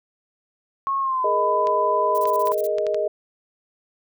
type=tone with pitch glide; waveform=sine; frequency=1091 to 1000.5 Hz; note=C#6 to B5; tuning=-28 to +22 cents; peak=-20 dBFS; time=0.87-2.52 s; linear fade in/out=0 ms; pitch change=-150 cents; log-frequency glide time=1-1.28 s
type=chord; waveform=sine; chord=Ab suspended second; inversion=none; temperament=equal; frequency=415.3 / 466.2 / 622.3 Hz; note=Ab4 / Bb4 / Eb5; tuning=0 / 0 / 0 cents; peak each=-25 / -28 / -22 dBFS; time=1.24-3.08 s; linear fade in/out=5 ms
type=clicks; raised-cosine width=0.2 ms; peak=-18 dBFS; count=6; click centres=1.671 / 2.255 / 2.472 / 2.784 / 2.867 / 2.945 s
type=noise bursts; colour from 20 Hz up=violet; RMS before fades=-36 dBFS; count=9; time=2.15-2.668 s; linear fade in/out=0 ms; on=30 ms; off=31 ms
effects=none